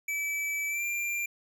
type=tone with pitch glide; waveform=square; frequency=2305 to 2378 Hz; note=D7 to D7; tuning=-33 to +21 cents; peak=-30 dBFS; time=0.08-1.26 s; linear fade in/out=5 ms; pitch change=+54 cents; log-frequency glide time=0.68-0.84 s; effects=none